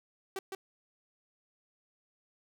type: tone with echo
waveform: sawtooth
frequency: 385.3 Hz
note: G4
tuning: 30 cents flat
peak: -31 dBFS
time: 0.36-0.39 s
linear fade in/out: 2 ms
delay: 160 ms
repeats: 1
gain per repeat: -3 dB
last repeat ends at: 0.55 s
effects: none